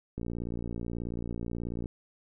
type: click train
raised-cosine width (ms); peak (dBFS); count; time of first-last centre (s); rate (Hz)
3; -23; 99; 0.18-1.858; 58.4
effects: none